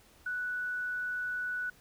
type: tone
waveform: sine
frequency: 1480 Hz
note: F#6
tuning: in tune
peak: -32 dBFS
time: 0.26-1.7 s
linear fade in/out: 5 ms
effects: pink hiss -61 dBFS RMS until 1.8 s